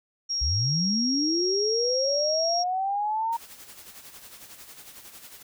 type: tone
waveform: sine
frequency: 5588 Hz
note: F8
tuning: in tune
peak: -25 dBFS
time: 0.29-2.64 s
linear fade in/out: 20 ms
type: linear sweep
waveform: sine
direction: up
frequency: 56.1 to 932.3 Hz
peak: -24 dBFS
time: 0.41-3.37 s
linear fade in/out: 10 ms
type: noise with tremolo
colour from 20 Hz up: white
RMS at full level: -44 dBFS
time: 3.32-5.43 s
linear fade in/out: 10 ms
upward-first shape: sine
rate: 11 Hz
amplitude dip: 55%
effects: none